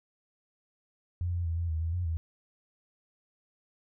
sine tone with pitch steps, 87.8 / 86.9 / 82.8 / 85.1 / 79.7 / 82.4 / 89.1 / 81.6 Hz, F2 / F2 / E2 / F2 / D#2 / E2 / F2 / E2, +10 / -8 / +8 / -44 / +42 / 0 / +35 / -17 cents, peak -28 dBFS, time 1.21-2.17 s, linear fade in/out 0 ms, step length 120 ms, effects none

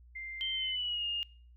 sine tone, 2093 Hz, C7, in tune, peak -39 dBFS, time 0.15-0.76 s, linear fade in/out 10 ms
sine tone with pitch glide, 3127 to 2835 Hz, G7 to F7, -5 to +25 cents, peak -32 dBFS, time 0.41-1.23 s, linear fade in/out 0 ms, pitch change -170 cents, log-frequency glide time 0.51-1.06 s
effects noise-tail reverb RT60 0.5 s tail -23 dB re dry + added 60 Hz sine -54 dBFS peak until 1.56 s

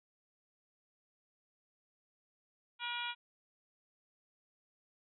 harmonic tone, 479.1 Hz, A#4, 47 cents sharp, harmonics 2 / 3 / 4 / 5 / 6 / 7 / 8, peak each -43 / -43 / -51 / -43 / -46 / -43 / -51 dBFS, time 2.79-3.15 s, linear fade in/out 50 ms, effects none

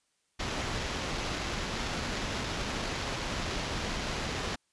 pink noise with sample-and-hold, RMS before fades -34 dBFS, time 0.39-4.56 s, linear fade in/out 10 ms, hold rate 8820 Hz, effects white hiss -75 dBFS RMS until 4.72 s + resampled to 22050 Hz

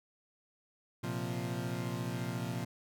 30% pulse chord, Bb suspended second, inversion none, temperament equal, 116.54 / 130.81 / 174.61 Hz, Bb2 / C3 / F3, 0 / 0 / 0 cents, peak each -36 / -37 / -37 dBFS, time 1.03-2.65 s, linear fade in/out 10 ms, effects none

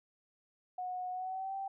sine tone with pitch glide, 731 to 779 Hz, F#5 to G5, -21 to -11 cents, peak -36 dBFS, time 0.78-1.68 s, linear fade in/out 5 ms, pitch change +110 cents, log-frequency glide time 1.11-1.55 s, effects none

